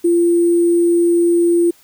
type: tone with sample-and-hold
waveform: sine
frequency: 343.9 Hz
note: F4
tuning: 27 cents flat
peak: -10 dBFS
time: 0.04-1.71 s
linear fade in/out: 10 ms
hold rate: 8820 Hz
effects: white hiss -50 dBFS RMS until 1.83 s